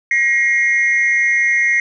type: tone pair together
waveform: sine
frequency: 1896.8 / 2141 Hz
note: A#6 / C7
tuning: +30 / +39 cents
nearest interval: major second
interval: 209 cents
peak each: -13 dBFS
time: 0.11-1.8 s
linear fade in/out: 2 ms
effects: tanh soft clip ceiling -8 dBFS